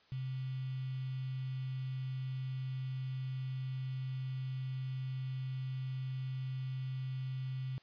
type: tone with quantisation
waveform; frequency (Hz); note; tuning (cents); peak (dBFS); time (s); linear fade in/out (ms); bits
sine; 130.4; C3; -5; -36; 0.12-7.78; 0; 9
effects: white hiss -66 dBFS RMS until 7.82 s + resampled to 11025 Hz